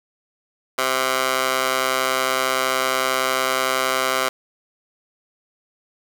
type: tone with high-pass filter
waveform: 15% pulse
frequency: 130.81 Hz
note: C3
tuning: in tune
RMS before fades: -21 dBFS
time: 0.78-4.29 s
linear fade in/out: 5 ms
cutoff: 830 Hz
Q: 1.2
effects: none